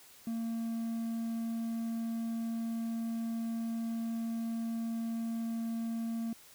triangle tone, 228.3 Hz, A#3, 36 cents flat, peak -31 dBFS, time 0.27-6.33 s, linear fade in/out 2 ms, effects white hiss -57 dBFS RMS until 6.54 s

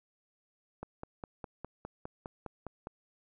click train, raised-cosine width 1 ms, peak -26 dBFS, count 11, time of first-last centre 0.83-2.871 s, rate 4.9 Hz, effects none

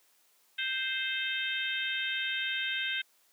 harmonic tone, 523.3 Hz, C5, in tune, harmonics 3 / 4 / 5 / 6 / 7, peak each -35 / -38 / -37 / -36 / -38 dBFS, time 0.58-3.02 s, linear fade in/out 10 ms, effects white hiss -67 dBFS RMS until 3.32 s + high-pass 300 Hz 12 dB/octave

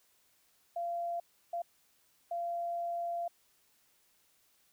sine tone bursts at uneven times, 688 Hz, F5, 26 cents flat, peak -33 dBFS, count 3, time 0.76-1.2 / 1.53-1.62 / 2.31-3.28 s, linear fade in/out 5 ms, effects white hiss -70 dBFS RMS until 4.72 s

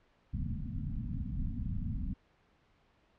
pink low-pass noise, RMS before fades -36 dBFS, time 0.33-2.14 s, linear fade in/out 10 ms, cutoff 260 Hz, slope 96 dB/octave, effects pink hiss -69 dBFS RMS until 3.18 s + low-pass 3000 Hz 12 dB/octave

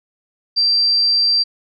sine tone, 4704 Hz, D8, 2 cents sharp, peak -12 dBFS, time 0.56-1.44 s, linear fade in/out 20 ms, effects none

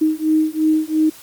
sine beating tone pair, 311.1 / 314 Hz, D#4 / D#4, 0 / +16 cents, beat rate 2.9 Hz, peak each -17 dBFS, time 0.01-1.1 s, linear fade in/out 10 ms, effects white hiss -42 dBFS RMS until 1.22 s + Opus 24 kbps

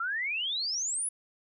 sine exponential sweep, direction up, 1318.5 to 10548 Hz, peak -29 dBFS, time 0-1.09 s, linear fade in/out 5 ms, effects none

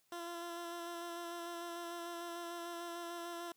15% pulse tone with vibrato, 342.7 Hz, F4, 33 cents flat, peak -36 dBFS, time 0.12-3.52 s, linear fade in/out 2 ms, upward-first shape square, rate 6.7 Hz, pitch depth 15 cents each way, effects white hiss -75 dBFS RMS until 3.56 s

